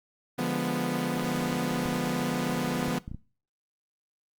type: chord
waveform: sawtooth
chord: D diminished seventh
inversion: none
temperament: equal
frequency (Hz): 146.83 / 174.61 / 207.7 / 246.9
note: D3 / F3 / Ab3 / Cb4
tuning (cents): 0 / 0 / 0 / 0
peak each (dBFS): -31 / -28 / -32 / -26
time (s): 0.38-2.99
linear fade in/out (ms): 10
type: clicks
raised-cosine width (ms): 5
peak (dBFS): -25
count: 5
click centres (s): 1.857 / 2.882 / 3.079 / 3.115 / 3.146
effects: noise-tail reverb RT60 0.4 s tail -21 dB re dry + Opus 32 kbps